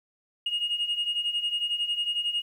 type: beating tone pair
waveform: sine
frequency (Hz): 2855 / 2866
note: F7 / F7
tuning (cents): +37 / +44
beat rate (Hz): 11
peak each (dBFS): -30 / -26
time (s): 0.46-2.42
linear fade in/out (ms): 5
effects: tanh soft clip ceiling -21 dBFS + 10-bit